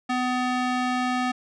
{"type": "tone with band-pass filter", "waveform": "square", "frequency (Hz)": 251.1, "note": "B3", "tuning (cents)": 29, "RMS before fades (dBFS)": -25, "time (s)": [0.09, 1.32], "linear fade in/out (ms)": 10, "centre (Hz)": 1300, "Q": 0.55, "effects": ["resampled to 22050 Hz"]}